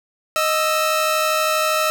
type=tone pair together; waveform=sawtooth; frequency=623 / 1318.5 Hz; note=D#5 / E6; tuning=+2 / 0 cents; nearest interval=octave + minor second; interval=1298 cents; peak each=-16 dBFS; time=0.36-1.9 s; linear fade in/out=0 ms; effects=none